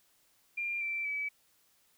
sine tone with pitch steps, 2392 / 2341 / 2292 Hz, D7 / D7 / D7, +31 / -6 / -43 cents, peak -32 dBFS, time 0.57-1.29 s, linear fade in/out 10 ms, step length 240 ms, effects white hiss -69 dBFS RMS until 1.97 s

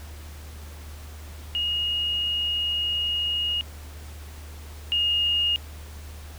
sine tone pair in turn, 2867 / 2849 Hz, F7 / F7, +45 / +34 cents, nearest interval unison, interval 11 cents, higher first, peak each -23 / -20 dBFS, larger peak second, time 1.55-3.61 / 4.92-5.56 s, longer first, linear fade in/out 0 ms, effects added 75 Hz sine -38 dBFS peak until 6.38 s + pink hiss -47 dBFS RMS until 6.38 s

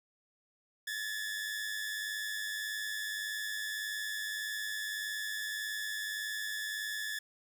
sawtooth tone pair together, 1711 / 1812.7 Hz, A6 / A#6, -49 / -49 cents, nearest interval minor second, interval 100 cents, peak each -33 / -39 dBFS, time 0.87-7.19 s, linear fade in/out 5 ms, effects none

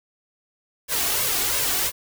white noise with flanger, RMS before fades -23 dBFS, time 0.88-1.92 s, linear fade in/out 50 ms, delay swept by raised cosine 1.8 to 2.76 ms, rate 2.9 Hz, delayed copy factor +0.6, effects none

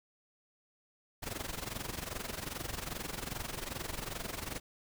pink noise with amplitude modulation, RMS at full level -37 dBFS, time 1.22-4.6 s, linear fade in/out 20 ms, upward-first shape sine, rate 22.5 Hz, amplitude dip 80%, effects none

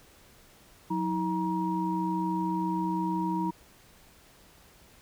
sine tone cluster, 182.1 / 321 / 948 Hz, F#3 / E4 / A#5, -27 / -46 / +29 cents, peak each -31 dBFS, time 0.9-3.51 s, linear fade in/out 10 ms, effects pink hiss -57 dBFS RMS until 5.01 s

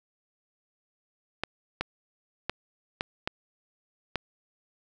clicks, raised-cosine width 0.3 ms, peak -12 dBFS, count 6, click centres 1.436 / 1.81 / 2.496 / 3.009 / 3.275 / 4.157 s, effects none

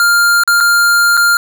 square tone with dropouts, 1400 Hz, F6, 4 cents sharp, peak -8 dBFS, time 0-1.37 s, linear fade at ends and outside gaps 1 ms, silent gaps 0.436-0.476 / 0.604-0.608 / 1.17-1.174 s, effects none

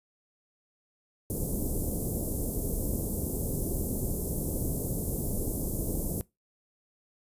pink band-stop noise, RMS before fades -31 dBFS, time 1.3-6.21 s, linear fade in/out 0 ms, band 500 to 9200 Hz, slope 24 dB/octave, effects noise-tail reverb RT60 0.2 s tail -21 dB re dry + resampled to 32000 Hz

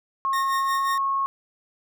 sine tone with pitch glide, 1083 to 1092.4 Hz, C#6 to C#6, -41 to -26 cents, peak -21 dBFS, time 0.25-1.26 s, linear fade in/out 0 ms, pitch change +15 cents, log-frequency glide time 0.57-0.88 s
sawtooth tone with tremolo, 1849 Hz, A#6, 15 cents flat, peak -24 dBFS, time 0.33-0.98 s, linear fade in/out 2 ms, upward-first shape sine, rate 5.6 Hz, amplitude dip 70%
effects none

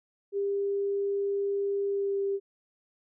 sine tone with pitch glide, 399.5 to 395.8 Hz, G4 to G4, +33 to +17 cents, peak -26 dBFS, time 0.32-2.4 s, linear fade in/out 50 ms, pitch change -16 cents, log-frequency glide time 1.87-2.2 s, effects none

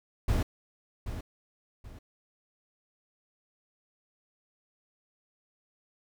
brown noise with echo, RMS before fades -26 dBFS, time 0.28-0.43 s, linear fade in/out 5 ms, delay 780 ms, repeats 2, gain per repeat -10 dB, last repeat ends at 1.99 s, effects none

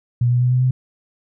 sine tone with pitch steps, 121.1 / 122.86 / 124.65 / 126.46 / 128.3 Hz, B2 / B2 / B2 / B2 / C3, -34 / -9 / +16 / +41 / -34 cents, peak -13 dBFS, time 0.21-0.71 s, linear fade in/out 5 ms, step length 100 ms, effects none

